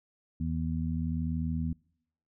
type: harmonic tone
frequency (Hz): 80.6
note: E2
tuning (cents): -38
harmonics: 1 / 2 / 3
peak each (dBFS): -33 / -33 / -34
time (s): 0.4-1.73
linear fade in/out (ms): 5
effects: noise-tail reverb RT60 0.7 s tail -25 dB re dry